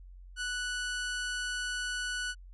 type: tone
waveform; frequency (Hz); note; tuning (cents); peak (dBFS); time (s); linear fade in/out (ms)
sawtooth; 1480; F#6; 0; -29; 0.36-2.35; 50
effects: added 45 Hz sine -47 dBFS peak until 2.53 s + resampled to 24000 Hz